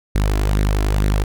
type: tone with flanger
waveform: sawtooth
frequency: 51 Hz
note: G#1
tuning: 31 cents flat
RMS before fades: -17 dBFS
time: 0.15-1.24 s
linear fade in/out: 5 ms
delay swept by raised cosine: 0.48 to 2.98 ms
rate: 2.2 Hz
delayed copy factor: +0.55
effects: none